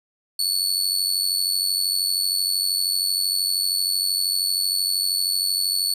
sawtooth tone with amplitude modulation, 4435 Hz, C#8, in tune, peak -14 dBFS, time 0.39-5.94 s, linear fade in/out 5 ms, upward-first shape sine, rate 92.9 Hz, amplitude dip 70%, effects resampled to 32000 Hz

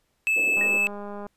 triangle tone, 2615 Hz, E7, 15 cents flat, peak -18 dBFS, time 0.27-0.87 s, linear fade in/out 0 ms
pink band-pass noise, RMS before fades -37 dBFS, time 0.36-0.78 s, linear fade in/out 5 ms, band 310 to 550 Hz, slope 24 dB/octave
click train, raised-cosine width 1 ms, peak -24 dBFS, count 143, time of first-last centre 0.57-1.266 s, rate 204 Hz
sine tone with exponential decay, 1862 Hz, A#6, 2 cents flat, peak -26 dBFS, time 0.61-0.72 s, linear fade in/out 1 ms, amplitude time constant 23 ms
effects pink hiss -71 dBFS RMS until 1.36 s + resampled to 32000 Hz

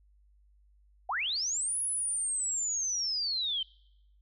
sine linear two-way sweep, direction up then down, 659.3 to 10548 to 3049 Hz, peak -29 dBFS, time 1.09-3.63 s, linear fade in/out 5 ms, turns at 1.8 s, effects noise-tail reverb RT60 0.9 s tail -26 dB re dry + added 50 Hz sine -60 dBFS peak until 4.21 s

